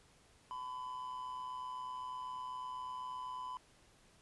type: tone with amplitude modulation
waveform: triangle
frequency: 1007 Hz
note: B5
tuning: 33 cents sharp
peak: -37 dBFS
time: 0.51-3.57 s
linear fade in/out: 0 ms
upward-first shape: sine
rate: 128 Hz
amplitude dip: 50%
effects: pink hiss -66 dBFS RMS until 4.21 s + resampled to 24000 Hz